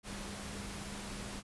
sine tone in noise, 200.7 Hz, G3, 41 cents sharp, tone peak -47 dBFS, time 0.03-1.43 s, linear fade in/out 50 ms, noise pink, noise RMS -44 dBFS, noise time 0.03-1.43 s, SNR -6 dB, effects resampled to 24000 Hz

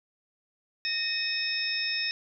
sine tone cluster, 1847 / 2531 / 3701 / 5280 Hz, A#6 / D#7 / A#7 / E8, -16 / +29 / -13 / +2 cents, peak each -35 / -33 / -35 / -30 dBFS, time 0.85-2.11 s, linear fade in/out 0 ms, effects none

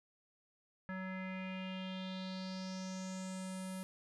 square tone with low-pass filter sweep, 187.5 Hz, F#3, 23 cents sharp, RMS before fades -43 dBFS, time 0.89-3.83 s, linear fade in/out 0 ms, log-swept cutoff 1700 to 11000 Hz, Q 4.4, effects none

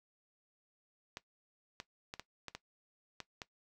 clicks, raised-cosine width 0.2 ms, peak -25 dBFS, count 8, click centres 1.171 / 1.801 / 2.139 / 2.196 / 2.483 / 2.55 / 3.203 / 3.418 s, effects noise-tail reverb RT60 0.1 s tail -17 dB re dry

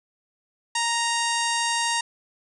harmonic tone, 932.3 Hz, A#5, in tune, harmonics 1 / 2 / 3 / 4 / 5 / 6 / 7 / 8 / 9 / 10, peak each -26 / -29 / -31 / -32 / -33 / -34 / -34 / -35 / -36 / -36 dBFS, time 0.75-2.01 s, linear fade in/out 5 ms
blue noise with exponential growth, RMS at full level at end -40 dBFS, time 1.05-1.93 s, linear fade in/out 0 ms, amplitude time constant 190 ms
effects resampled to 24000 Hz

